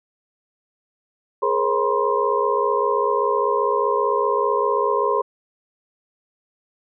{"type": "tone cluster", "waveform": "sine", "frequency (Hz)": [416.7, 472.2, 540, 964, 1049], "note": ["G#4", "A#4", "C#5", "B5", "C6"], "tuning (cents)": [6, 22, -45, -42, 4], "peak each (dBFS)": [-22, -25, -25, -25, -22], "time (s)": [1.42, 5.22], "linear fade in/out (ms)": 10, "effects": []}